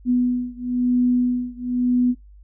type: beating tone pair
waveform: sine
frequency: 246.9 / 247.9 Hz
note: B3 / B3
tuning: 0 / +7 cents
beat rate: 1 Hz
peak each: -20 / -21 dBFS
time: 0.05-2.15 s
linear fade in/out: 50 ms
effects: noise-tail reverb RT60 0.2 s tail -26 dB re dry + added 50 Hz sine -43 dBFS peak until 2.43 s